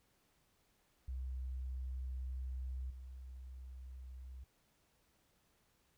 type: tone with level steps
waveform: sine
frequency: 64.1 Hz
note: C2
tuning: 35 cents flat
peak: -39 / -47 dBFS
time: 1.08-4.44 s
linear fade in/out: 5 ms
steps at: 2.9 s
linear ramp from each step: 5 ms
effects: pink hiss -75 dBFS RMS until 5.97 s